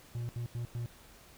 triangle tone bursts at uneven times, 119.1 Hz, A#2, 38 cents sharp, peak -32 dBFS, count 4, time 0.15-0.29 / 0.36-0.46 / 0.55-0.65 / 0.75-0.86 s, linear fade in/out 0 ms, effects added 62 Hz sine -67 dBFS peak until 1.37 s + pink hiss -57 dBFS RMS until 1.37 s

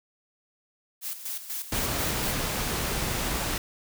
blue noise with tremolo, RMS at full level -33 dBFS, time 1.01-2.35 s, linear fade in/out 50 ms, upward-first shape square, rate 4.1 Hz, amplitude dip 65%
pink noise, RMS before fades -29 dBFS, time 1.72-3.58 s, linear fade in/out 2 ms
effects none

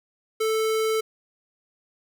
square tone, 440 Hz, A4, in tune, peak -22 dBFS, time 0.4-1.01 s, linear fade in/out 10 ms, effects none

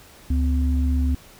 sine tone pair together, 70.75 / 255.2 Hz, C#2 / C4, +36 / -43 cents, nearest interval octave + minor seventh, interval 2221 cents, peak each -18 / -26 dBFS, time 0.3-1.15 s, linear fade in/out 5 ms, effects pink hiss -48 dBFS RMS until 1.39 s

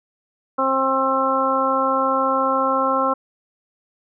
harmonic tone, 265.9 Hz, C4, 28 cents sharp, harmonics 1 / 2 / 3 / 4 / 5, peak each -26 / -22 / -26 / -21 / -22 dBFS, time 0.58-3.14 s, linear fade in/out 10 ms, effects none

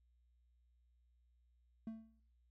triangle tone with exponential decay, 223 Hz, A3, 23 cents sharp, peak -38 dBFS, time 1.87-2.2 s, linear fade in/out 2 ms, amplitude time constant 70 ms, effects noise-tail reverb RT60 0.5 s tail -21 dB re dry + added 60 Hz sine -70 dBFS peak until 2.5 s

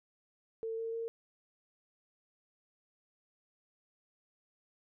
sine tone with pitch steps, 450 / 453.9 / 457.9 Hz, A4 / A#4 / A#4, +39 / -46 / -31 cents, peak -35 dBFS, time 0.63-1.08 s, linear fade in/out 0 ms, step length 150 ms, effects none

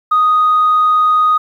sine tone, 1244.5 Hz, D#6, in tune, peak -7 dBFS, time 0.11-1.38 s, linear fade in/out 10 ms, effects tanh soft clip ceiling -5 dBFS + 8-bit

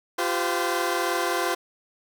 15% pulse chord, F suspended second, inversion none, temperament equal with one note detuned, 349.2 / 392 / 511 Hz, F4 / G4 / C5, 0 / 0 / -41 cents, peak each -20 / -23 / -22 dBFS, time 0.18-1.55 s, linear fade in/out 10 ms, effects none

